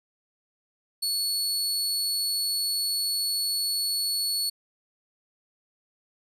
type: tone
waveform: sawtooth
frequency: 4407 Hz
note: C#8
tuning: 11 cents flat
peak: -22 dBFS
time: 1.02-4.5 s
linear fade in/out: 10 ms
effects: resampled to 32000 Hz